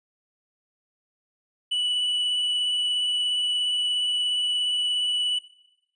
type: tone with vibrato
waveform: triangle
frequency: 2960 Hz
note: F#7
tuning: in tune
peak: -21 dBFS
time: 1.71-5.39 s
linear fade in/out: 10 ms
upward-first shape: sine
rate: 17 Hz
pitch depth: 12 cents each way
effects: noise-tail reverb RT60 0.9 s tail -20 dB re dry + resampled to 24000 Hz